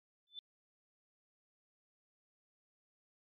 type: tone with exponential growth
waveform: sine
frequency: 3520 Hz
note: A7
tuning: in tune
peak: -40 dBFS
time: 0.27-0.39 s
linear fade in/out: 1 ms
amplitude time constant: 24 ms
effects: MP3 32 kbps